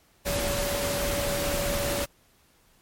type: tone in noise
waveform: sine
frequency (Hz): 570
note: C#5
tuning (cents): +48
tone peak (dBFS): -29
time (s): 0.25-2.06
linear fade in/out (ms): 20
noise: pink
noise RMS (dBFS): -29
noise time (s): 0.25-2.06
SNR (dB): -3
effects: pink hiss -62 dBFS RMS until 2.81 s + MP3 64 kbps